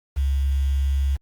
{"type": "tone with quantisation", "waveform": "sine", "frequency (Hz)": 68.5, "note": "C#2", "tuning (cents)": -20, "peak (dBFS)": -18, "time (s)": [0.16, 1.17], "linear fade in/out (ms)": 20, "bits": 7, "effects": ["Opus 48 kbps"]}